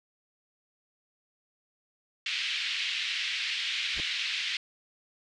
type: band-pass noise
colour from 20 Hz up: white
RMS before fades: -32 dBFS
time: 2.26-4.57 s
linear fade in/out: 2 ms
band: 2100 to 3700 Hz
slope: 24 dB/octave
type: noise with exponential growth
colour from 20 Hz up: brown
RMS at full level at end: -31 dBFS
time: 3.92-4 s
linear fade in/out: 0 ms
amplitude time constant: 16 ms
effects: resampled to 22050 Hz